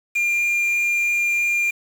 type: tone with quantisation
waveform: triangle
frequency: 2399 Hz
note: D7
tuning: 36 cents sharp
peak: -16 dBFS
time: 0.15-1.71 s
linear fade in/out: 10 ms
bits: 6
effects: none